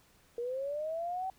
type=linear sweep; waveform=sine; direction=up; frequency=466.2 to 770 Hz; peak=-33 dBFS; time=0.38-1.3 s; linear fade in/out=2 ms; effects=pink hiss -65 dBFS RMS until 1.38 s